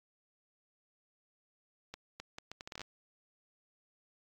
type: accelerating click train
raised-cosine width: 0.2 ms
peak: -26 dBFS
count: 12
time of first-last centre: 1.94-2.816 s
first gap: 260 ms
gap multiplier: 0.71
effects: AAC 48 kbps